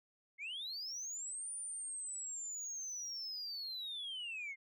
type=linear two-way sweep; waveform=sine; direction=up then down; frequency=2093 to 9397 to 2093 Hz; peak=-39 dBFS; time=0.38-4.56 s; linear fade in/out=50 ms; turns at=1.53 s; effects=tanh soft clip ceiling -39 dBFS